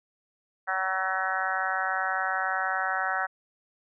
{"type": "harmonic tone with a mistuned harmonic", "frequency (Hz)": 189.1, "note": "F#3", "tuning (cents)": 38, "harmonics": [3, 4, 5, 6, 7, 8, 9, 10], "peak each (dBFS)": [-40, -31, -38, -38, -32, -31, -35, -36], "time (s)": [0.67, 3.27], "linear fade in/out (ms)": 20, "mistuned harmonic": 6, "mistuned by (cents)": -25, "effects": []}